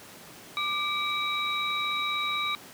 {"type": "tone cluster", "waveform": "sine", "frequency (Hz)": [1187, 2317, 3829], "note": ["D6", "D7", "A#7"], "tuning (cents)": [18, -24, 46], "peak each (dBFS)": -31, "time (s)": [0.57, 2.55], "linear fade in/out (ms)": 0, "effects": ["pink hiss -47 dBFS RMS until 2.73 s", "high-pass 150 Hz 12 dB/octave"]}